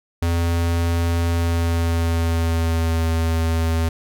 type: tone with pitch glide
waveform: square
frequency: 84.7 to 81.96 Hz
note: E2 to E2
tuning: +48 to -9 cents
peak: -18 dBFS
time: 0.22-3.89 s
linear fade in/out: 5 ms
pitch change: -57 cents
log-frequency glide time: 1.31-3.06 s
effects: none